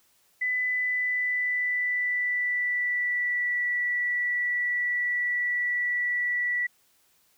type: tone with pitch glide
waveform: sine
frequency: 2000 to 1954.3 Hz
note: B6 to B6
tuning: +21 to -19 cents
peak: -24 dBFS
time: 0.41-6.67 s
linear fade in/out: 10 ms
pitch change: -40 cents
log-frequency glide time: 0.67-3.64 s
effects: white hiss -65 dBFS RMS until 7.37 s